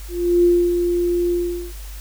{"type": "tone with ADSR envelope", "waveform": "sine", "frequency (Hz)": 349.3, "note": "F4", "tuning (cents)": 0, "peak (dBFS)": -10, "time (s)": [0.08, 1.73], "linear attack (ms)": 360, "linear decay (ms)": 270, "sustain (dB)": -6, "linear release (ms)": 410, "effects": ["added 50 Hz sine -31 dBFS peak until 2 s", "white hiss -42 dBFS RMS until 2 s"]}